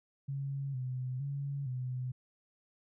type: tone with pitch steps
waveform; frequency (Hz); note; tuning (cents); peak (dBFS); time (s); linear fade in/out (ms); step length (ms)
sine; 138.2 / 127.7 / 140.3 / 126.9; C#3 / C3 / C#3 / B2; -5 / -42 / +21 / +47; -34; 0.28-2.12; 10; 460
effects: none